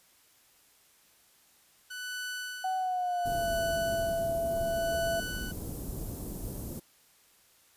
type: tone with tremolo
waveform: sawtooth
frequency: 1492 Hz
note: F#6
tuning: 14 cents sharp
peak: -31 dBFS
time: 1.9-5.52 s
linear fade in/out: 10 ms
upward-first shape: sine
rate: 0.7 Hz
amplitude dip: 90%
type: tone with pitch glide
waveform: sine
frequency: 751 to 669.1 Hz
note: F#5 to E5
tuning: +26 to +26 cents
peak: -28 dBFS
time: 2.64-5.2 s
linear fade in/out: 5 ms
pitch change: -200 cents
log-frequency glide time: 2.77-3.56 s
type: band-stop noise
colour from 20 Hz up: pink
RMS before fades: -38 dBFS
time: 3.25-6.8 s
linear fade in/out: 10 ms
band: 410 to 12000 Hz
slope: 12 dB/octave
effects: white hiss -63 dBFS RMS until 7.76 s + resampled to 32000 Hz